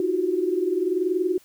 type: tone cluster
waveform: sine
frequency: 316.3 / 357.4 / 378 Hz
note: D#4 / F4 / F#4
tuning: +29 / +40 / +37 cents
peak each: -29 / -23 / -25 dBFS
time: 0-1.38 s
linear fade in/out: 2 ms
effects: white hiss -56 dBFS RMS until 1.44 s

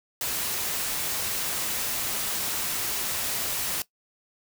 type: noise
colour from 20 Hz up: white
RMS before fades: -29 dBFS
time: 0.21-3.82 s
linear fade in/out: 2 ms
effects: noise-tail reverb RT60 0.1 s tail -18 dB re dry

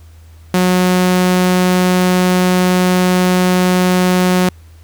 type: tone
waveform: sawtooth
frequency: 182.1 Hz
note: F#3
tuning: 27 cents flat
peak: -6 dBFS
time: 0.54-4.49 s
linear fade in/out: 2 ms
effects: added 81 Hz sine -37 dBFS peak until 4.83 s + pink hiss -51 dBFS RMS until 4.83 s

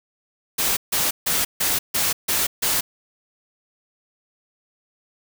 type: noise bursts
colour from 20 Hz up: white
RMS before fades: -21 dBFS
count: 7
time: 0.58-2.81 s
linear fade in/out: 10 ms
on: 190 ms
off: 150 ms
effects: none

